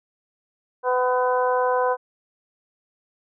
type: harmonic tone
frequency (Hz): 251.3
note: B3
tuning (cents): +30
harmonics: 2 / 3 / 4 / 5 / 6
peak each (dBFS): -21 / -26 / -23 / -36 / -31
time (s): 0.83-1.97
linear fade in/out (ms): 50
effects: none